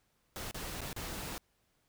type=noise with dropouts; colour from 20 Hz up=pink; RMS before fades=-41 dBFS; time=0.36-1.38 s; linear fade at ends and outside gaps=0 ms; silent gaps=0.511-0.545 / 0.807-0.816 / 0.929-0.963 s; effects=pink hiss -75 dBFS RMS until 1.88 s